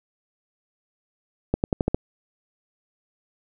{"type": "accelerating click train", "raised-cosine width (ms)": 2, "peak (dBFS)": -7, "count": 6, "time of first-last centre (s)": [1.54, 1.945], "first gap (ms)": 99, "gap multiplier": 0.9, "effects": []}